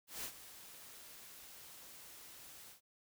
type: noise with ADSR envelope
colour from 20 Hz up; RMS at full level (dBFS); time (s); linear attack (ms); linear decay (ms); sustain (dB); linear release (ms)
white; -42; 0.07-2.81; 170; 70; -13; 120
effects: none